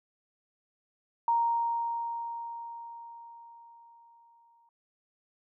sine tone with exponential decay, 932.3 Hz, A#5, in tune, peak -22 dBFS, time 1.28-4.69 s, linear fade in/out 2 ms, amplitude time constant 740 ms, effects none

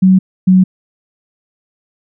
sine tone pair in turn, 187.7 / 185.87 Hz, F#3 / F#3, +25 / +8 cents, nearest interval unison, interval 17 cents, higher first, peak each -4 dBFS, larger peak neither, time 0.02-0.19 / 0.47-0.64 s, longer neither, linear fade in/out 10 ms, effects none

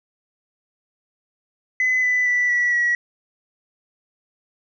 sine tone with pitch steps, 2019 / 1994.7 / 1970.6 / 1946.8 / 1923.4 Hz, B6 / B6 / B6 / B6 / B6, +38 / +17 / -4 / -25 / -46 cents, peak -15 dBFS, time 1.8-2.95 s, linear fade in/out 2 ms, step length 230 ms, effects tanh soft clip ceiling -13 dBFS

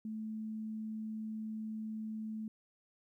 sine tone, 218.1 Hz, A3, 15 cents flat, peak -38 dBFS, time 0.05-2.48 s, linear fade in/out 2 ms, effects 13-bit

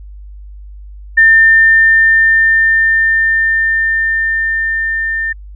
sine tone with level ramp, 1800 Hz, A6, 39 cents sharp, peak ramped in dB -3 to -14 dBFS, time 1.17-5.33 s, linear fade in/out 10 ms, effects added 50 Hz sine -29 dBFS peak until 5.55 s

